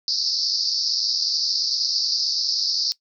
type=band-pass noise; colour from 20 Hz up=pink; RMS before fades=-23 dBFS; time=0.08-2.92 s; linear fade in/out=0 ms; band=4400 to 5400 Hz; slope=96 dB/octave; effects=noise-tail reverb RT60 0.1 s tail -19 dB re dry